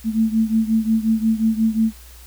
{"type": "beating tone pair", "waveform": "sine", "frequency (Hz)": [220.3, 225.9], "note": ["A3", "A3"], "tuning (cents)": [2, 46], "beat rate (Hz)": 5.6, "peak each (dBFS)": [-17, -20], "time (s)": [0.04, 1.93], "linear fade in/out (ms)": 50, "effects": ["added 60 Hz sine -41 dBFS peak until 2.26 s", "white hiss -46 dBFS RMS until 2.26 s"]}